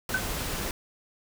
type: noise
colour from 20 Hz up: pink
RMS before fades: -32 dBFS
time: 0.09-0.71 s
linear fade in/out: 2 ms
type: tone with exponential decay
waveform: sine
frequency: 1521 Hz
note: F#6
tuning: 47 cents sharp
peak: -20 dBFS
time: 0.14-0.26 s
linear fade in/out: 5 ms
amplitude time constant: 25 ms
effects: none